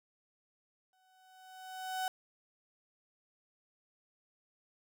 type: tone with exponential growth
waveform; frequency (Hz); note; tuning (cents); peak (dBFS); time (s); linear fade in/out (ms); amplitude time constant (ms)
35% pulse; 750; F#5; +23; -30; 0.93-2.08; 1; 250
effects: none